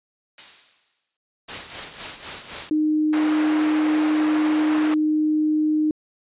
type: noise with exponential decay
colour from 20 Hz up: blue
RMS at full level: -31 dBFS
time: 0.38-1.17 s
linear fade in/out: 2 ms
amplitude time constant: 170 ms
type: noise with tremolo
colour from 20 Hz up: white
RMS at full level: -29 dBFS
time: 1.48-2.7 s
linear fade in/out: 10 ms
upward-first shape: sine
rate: 3.9 Hz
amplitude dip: 65%
type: tone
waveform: sine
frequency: 307 Hz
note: D#4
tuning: 23 cents flat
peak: -17 dBFS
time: 2.71-5.91 s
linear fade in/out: 2 ms
type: band-pass noise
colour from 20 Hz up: white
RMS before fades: -31 dBFS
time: 3.13-4.94 s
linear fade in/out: 0 ms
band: 330 to 1600 Hz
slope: 12 dB/octave
effects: resampled to 8000 Hz